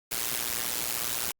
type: noise with amplitude modulation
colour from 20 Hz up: white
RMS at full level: -27 dBFS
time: 0.11-1.32 s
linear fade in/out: 10 ms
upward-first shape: sine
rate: 118 Hz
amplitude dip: 90%
effects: Opus 48 kbps